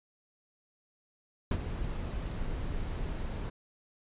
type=noise with ADSR envelope; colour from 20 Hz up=brown; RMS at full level=-25 dBFS; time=1.51-3.5 s; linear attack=4 ms; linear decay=53 ms; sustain=-10 dB; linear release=9 ms; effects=resampled to 8000 Hz